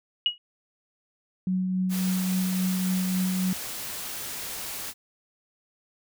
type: tone with exponential decay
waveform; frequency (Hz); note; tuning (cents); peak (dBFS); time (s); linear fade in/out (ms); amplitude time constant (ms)
sine; 2900; F#7; -35; -16; 0.26-0.38; 1; 25
type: tone with tremolo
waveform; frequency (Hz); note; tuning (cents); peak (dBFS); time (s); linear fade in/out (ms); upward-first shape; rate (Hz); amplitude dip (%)
sine; 185.4; F#3; +4; -22; 1.47-3.53; 2; triangle; 3.6; 30
type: noise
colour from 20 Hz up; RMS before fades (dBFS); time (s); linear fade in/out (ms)
white; -35; 1.89-4.94; 50
effects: none